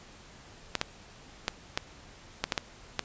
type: clicks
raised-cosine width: 0.2 ms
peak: -9 dBFS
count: 8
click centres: 0.753 / 0.814 / 1.481 / 1.775 / 2.44 / 2.522 / 2.578 / 2.993 s
effects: pink hiss -52 dBFS RMS until 3.04 s + resampled to 16000 Hz